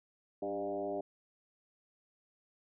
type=tone with frequency modulation; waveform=sine; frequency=499 Hz; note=B4; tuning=18 cents sharp; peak=-34 dBFS; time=0.42-1.01 s; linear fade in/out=5 ms; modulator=103 Hz; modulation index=2.1; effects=none